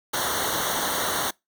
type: noise with comb filter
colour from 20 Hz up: pink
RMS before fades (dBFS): -26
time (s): 0.13-1.31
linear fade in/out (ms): 10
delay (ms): 0.4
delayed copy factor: -0.95
effects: noise-tail reverb RT60 0.2 s tail -25 dB re dry